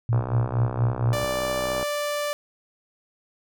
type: tone with tremolo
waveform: sine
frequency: 116.54 Hz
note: A#2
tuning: in tune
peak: -17 dBFS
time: 0.09-1.24 s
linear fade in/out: 0 ms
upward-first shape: sine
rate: 4.3 Hz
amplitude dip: 90%
type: click train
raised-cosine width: 1 ms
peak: -16 dBFS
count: 109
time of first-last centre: 0.13-1.828 s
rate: 63.6 Hz
type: tone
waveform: sawtooth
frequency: 587.3 Hz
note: D5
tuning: in tune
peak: -21 dBFS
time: 1.13-2.33 s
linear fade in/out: 0 ms
effects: none